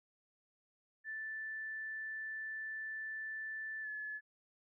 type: tone with pitch glide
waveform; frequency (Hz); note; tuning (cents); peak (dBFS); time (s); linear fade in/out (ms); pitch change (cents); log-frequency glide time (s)
sine; 1760 to 1715.8; A6 to A6; 0 to -44; -40; 1.04-4.21; 50; -44; 3.82-3.88
effects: none